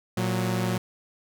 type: tone pair together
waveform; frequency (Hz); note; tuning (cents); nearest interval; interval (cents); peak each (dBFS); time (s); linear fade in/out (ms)
sawtooth; 115.85 / 183.9; A#2 / F#3; -10 / -10; minor sixth; 800; -23; 0.17-0.78; 5
effects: none